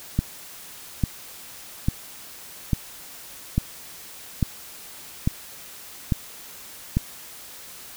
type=click train; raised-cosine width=5 ms; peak=-7 dBFS; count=9; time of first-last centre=0.19-6.97 s; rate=1.18 Hz; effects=white hiss -42 dBFS RMS until 7.96 s